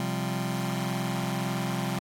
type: chord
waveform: sawtooth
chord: C suspended fourth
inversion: none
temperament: just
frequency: 130.81 / 174.42 / 196.22 Hz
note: C3 / F3 / G3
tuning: 0 / -2 / +2 cents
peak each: -28 dBFS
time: 0-1.99 s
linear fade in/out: 2 ms
effects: AAC 48 kbps